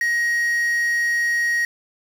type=tone with quantisation; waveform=triangle; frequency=1885 Hz; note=A#6; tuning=19 cents sharp; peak=-16 dBFS; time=0.01-1.65 s; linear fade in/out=2 ms; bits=6; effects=none